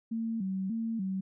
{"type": "tone with vibrato", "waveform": "sine", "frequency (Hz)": 207.7, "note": "G#3", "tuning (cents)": 0, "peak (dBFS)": -30, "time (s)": [0.11, 1.21], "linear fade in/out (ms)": 10, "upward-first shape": "square", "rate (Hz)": 1.7, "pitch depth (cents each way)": 150, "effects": []}